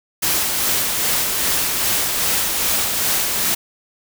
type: noise with tremolo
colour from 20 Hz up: white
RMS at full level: -18 dBFS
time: 0.22-3.55 s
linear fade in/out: 10 ms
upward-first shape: sine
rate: 2.5 Hz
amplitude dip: 30%
effects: none